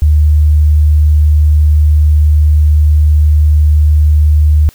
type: tone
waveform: sine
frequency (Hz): 75.5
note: D2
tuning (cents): +48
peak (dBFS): -4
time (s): 0.02-4.69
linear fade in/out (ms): 0
effects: white hiss -43 dBFS RMS until 4.74 s